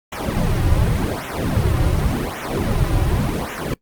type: noise with flanger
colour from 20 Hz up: brown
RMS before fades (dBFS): -19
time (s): 0.12-3.74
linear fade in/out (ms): 5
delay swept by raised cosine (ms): 0.21 to 4.61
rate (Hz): 0.88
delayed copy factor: -1
effects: noise-tail reverb RT60 0.1 s tail -20 dB re dry + Opus 48 kbps